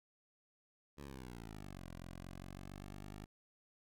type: exponential two-way sweep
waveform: 10% pulse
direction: down then up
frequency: 73.42 to 43 to 51.7 Hz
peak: -40 dBFS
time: 0.97-3.26 s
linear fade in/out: 20 ms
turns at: 1.9 s
effects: none